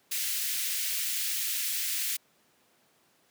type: high-pass noise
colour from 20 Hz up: white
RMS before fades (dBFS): -31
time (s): 0.11-2.17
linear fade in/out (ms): 10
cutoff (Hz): 1900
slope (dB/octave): 24
effects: pink hiss -66 dBFS RMS until 3.3 s + high-pass 200 Hz 12 dB/octave